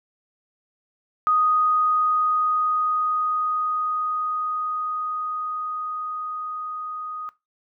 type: tone with level ramp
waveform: sine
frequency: 1244.5 Hz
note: D#6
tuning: in tune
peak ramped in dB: -16 to -30 dBFS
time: 1.27-7.29 s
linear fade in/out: 0 ms
effects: noise-tail reverb RT60 0.2 s tail -17 dB re dry